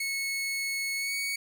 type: tone with pitch glide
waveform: sawtooth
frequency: 2197 to 2234 Hz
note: C#7 to C#7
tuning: -16 to +13 cents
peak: -26 dBFS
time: 0-1.36 s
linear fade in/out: 5 ms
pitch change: +29 cents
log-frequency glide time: 0.96-1.14 s
effects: none